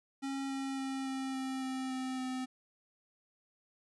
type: tone with pitch steps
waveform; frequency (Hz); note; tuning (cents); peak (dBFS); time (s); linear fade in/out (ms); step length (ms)
square; 272.4 / 270.2 / 268 / 265.9 / 263.7 / 261.6 / 259.5 / 257.4; C#4 / C#4 / C4 / C4 / C4 / C4 / C4 / C4; -30 / -44 / +42 / +28 / +14 / 0 / -14 / -28; -36; 0.22-2.46; 20; 280
effects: resampled to 24000 Hz + 13-bit